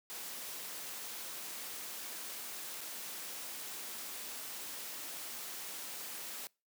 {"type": "noise with dropouts", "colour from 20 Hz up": "white", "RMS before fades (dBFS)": -44, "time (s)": [0.1, 6.47], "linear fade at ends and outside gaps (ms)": 0, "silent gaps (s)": [2.808, 2.813], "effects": ["noise-tail reverb RT60 0.3 s tail -26 dB re dry", "high-pass 200 Hz 12 dB/octave"]}